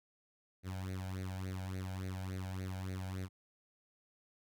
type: tone with flanger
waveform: sawtooth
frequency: 93.8 Hz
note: F#2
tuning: 24 cents sharp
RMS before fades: -41 dBFS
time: 0.63-3.29 s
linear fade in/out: 50 ms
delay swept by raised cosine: 0.47 to 1.34 ms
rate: 3.5 Hz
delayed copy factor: +0.8
effects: none